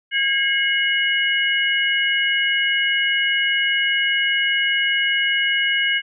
sine tone cluster, 1635 / 2160 / 2915 Hz, G#6 / C#7 / F#7, -28 / -45 / -26 cents, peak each -21 dBFS, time 0.11-6.02 s, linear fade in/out 50 ms, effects none

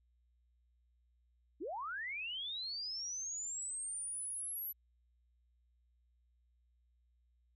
sine linear sweep, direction up, 259.4 to 11910 Hz, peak -39 dBFS, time 1.6-4.73 s, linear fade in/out 20 ms, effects added 60 Hz sine -70 dBFS peak until 7.55 s

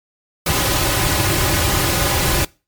pink noise with comb filter, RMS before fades -17 dBFS, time 0.46-2.45 s, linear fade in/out 5 ms, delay 4.4 ms, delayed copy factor -0.75, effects noise-tail reverb RT60 0.3 s tail -23 dB re dry + MP3 96 kbps

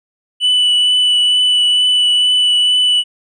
triangle tone with vibrato, 2973 Hz, F#7, 8 cents sharp, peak -8 dBFS, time 0.4-3.04 s, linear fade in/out 50 ms, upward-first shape triangle, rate 2.2 Hz, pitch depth 12 cents each way, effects resampled to 22050 Hz

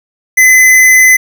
square tone, 2028 Hz, B6, 45 cents sharp, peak -3 dBFS, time 0.37-1.17 s, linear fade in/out 10 ms, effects none

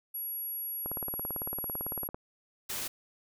sine tone, 11370 Hz, F9, 30 cents sharp, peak -34 dBFS, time 0.14-2.08 s, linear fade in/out 10 ms
click train, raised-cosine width 1 ms, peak -24 dBFS, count 24, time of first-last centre 0.86-2.145 s, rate 17.9 Hz
white noise, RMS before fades -36 dBFS, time 2.69-2.88 s, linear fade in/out 10 ms
effects none

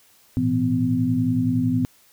sine tone cluster, 109.8 / 120.6 / 168.7 / 253.2 Hz, A2 / B2 / E3 / B3, -3 / -41 / +40 / +43 cents, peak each -26 / -26 / -27 / -20 dBFS, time 0.37-1.85 s, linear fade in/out 0 ms, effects white hiss -56 dBFS RMS until 2.12 s

